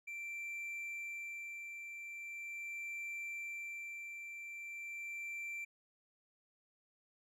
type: tone with tremolo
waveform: triangle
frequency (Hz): 2349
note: D7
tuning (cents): 0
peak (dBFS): -39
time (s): 0.07-5.65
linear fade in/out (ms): 10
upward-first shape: sine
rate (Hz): 0.41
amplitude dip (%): 40
effects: none